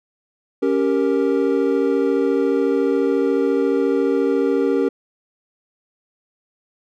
triangle chord, G diminished, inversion second, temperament equal, 277.2 / 392 / 466.2 Hz, Db4 / G4 / Bb4, 0 / 0 / 0 cents, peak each -18 dBFS, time 0.62-4.89 s, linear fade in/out 10 ms, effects none

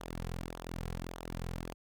sawtooth tone with flanger, 42.66 Hz, F1, 40 cents flat, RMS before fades -41 dBFS, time 0-1.74 s, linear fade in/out 10 ms, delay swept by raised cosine 0.4 to 3.4 ms, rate 1.7 Hz, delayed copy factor -0.75, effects none

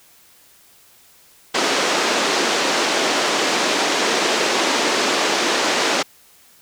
pink band-pass noise, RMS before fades -19 dBFS, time 1.54-6.03 s, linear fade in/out 10 ms, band 280 to 6800 Hz, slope 24 dB/octave, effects white hiss -51 dBFS RMS until 6.61 s

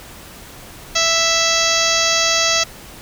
harmonic tone, 660 Hz, E5, 2 cents sharp, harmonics 1 / 2 / 3 / 4 / 5 / 6 / 7 / 8 / 9 / 10, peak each -23 / -23 / -23 / -23 / -23 / -23 / -23 / -23 / -23 / -23 dBFS, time 0.95-2.64 s, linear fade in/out 10 ms, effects pink hiss -38 dBFS RMS until 3.01 s

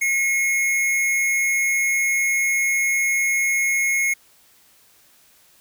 square tone with amplitude modulation, 2168 Hz, C#7, 39 cents flat, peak -17 dBFS, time 0.01-4.14 s, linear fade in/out 10 ms, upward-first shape sine, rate 215 Hz, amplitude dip 35%, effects white hiss -55 dBFS RMS until 5.6 s

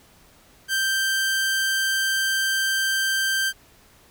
sawtooth tone, 1568 Hz, G6, in tune, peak -17 dBFS, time 0.68-3.53 s, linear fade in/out 50 ms, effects pink hiss -54 dBFS RMS until 4.1 s

